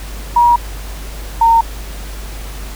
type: tone pair in turn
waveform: sine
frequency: 954 / 916.4 Hz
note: A#5 / A#5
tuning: +40 / -30 cents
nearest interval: minor second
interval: 70 cents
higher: first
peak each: -6 dBFS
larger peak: neither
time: 0.36-0.56 / 1.41-1.61 s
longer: neither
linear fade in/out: 5 ms
effects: added 50 Hz sine -25 dBFS peak until 2.75 s + pink hiss -33 dBFS RMS until 2.75 s